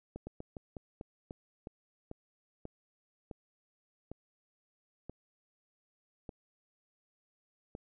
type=slowing click train; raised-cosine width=2 ms; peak=-29 dBFS; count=15; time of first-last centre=0.16-7.751 s; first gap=110 ms; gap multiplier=1.22; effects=none